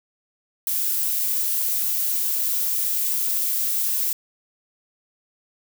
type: noise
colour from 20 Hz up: violet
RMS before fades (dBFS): -23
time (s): 0.67-4.13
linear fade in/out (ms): 2
effects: none